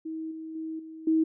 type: tone with level steps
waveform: sine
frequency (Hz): 319.5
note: D#4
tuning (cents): +46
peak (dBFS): -32 / -36 / -32 / -40 / -20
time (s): 0.05-1.24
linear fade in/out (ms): 10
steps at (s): 0.31 / 0.55 / 0.79 / 1.07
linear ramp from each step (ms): 5
effects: none